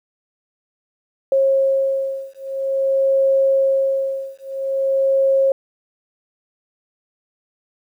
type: beating tone pair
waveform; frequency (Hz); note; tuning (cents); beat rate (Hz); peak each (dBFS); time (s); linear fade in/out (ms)
sine; 540 / 540.49; C#5 / C#5; -45 / -44; 0.49; -18; 1.32-5.52; 2
effects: 9-bit